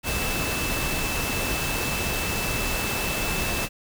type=tone in noise; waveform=sine; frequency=2637 Hz; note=E7; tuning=in tune; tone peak=-31 dBFS; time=0.03-3.69 s; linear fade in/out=50 ms; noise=pink; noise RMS=-27 dBFS; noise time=0.03-3.69 s; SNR=-7 dB; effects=none